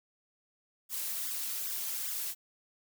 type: noise with flanger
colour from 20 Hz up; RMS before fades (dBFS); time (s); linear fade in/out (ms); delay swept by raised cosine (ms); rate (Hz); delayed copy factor
blue; -36; 0.89-2.35; 50; 0.57 to 4.57; 2.5; +1
effects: none